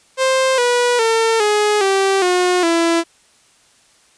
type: tone with pitch steps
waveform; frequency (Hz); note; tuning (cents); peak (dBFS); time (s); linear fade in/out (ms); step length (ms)
sawtooth; 525 / 487 / 451.8 / 419.1 / 388.8 / 360.7 / 334.6; C5 / B4 / A4 / G#4 / G4 / F#4 / E4; +6 / -24 / +46 / +16 / -14 / -44 / +26; -9; 0.17-3.04; 50; 410
effects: white hiss -53 dBFS RMS until 4.17 s + resampled to 22050 Hz